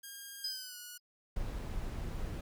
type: tone with pitch glide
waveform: 5% pulse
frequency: 1617 to 1457.3 Hz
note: G#6 to F#6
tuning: -47 to -27 cents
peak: -35 dBFS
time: 0.03-0.98 s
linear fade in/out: 10 ms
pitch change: -180 cents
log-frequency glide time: 0.41-0.77 s
type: tone with exponential decay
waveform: triangle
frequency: 4978 Hz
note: D#8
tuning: in tune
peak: -32 dBFS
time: 0.44-1 s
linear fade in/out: 5 ms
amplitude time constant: 120 ms
type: noise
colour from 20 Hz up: brown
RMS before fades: -38 dBFS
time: 1.36-2.41 s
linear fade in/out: 5 ms
effects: none